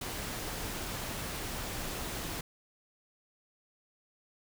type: noise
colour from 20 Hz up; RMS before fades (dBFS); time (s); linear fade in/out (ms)
pink; -38; 0.01-2.41; 5
effects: none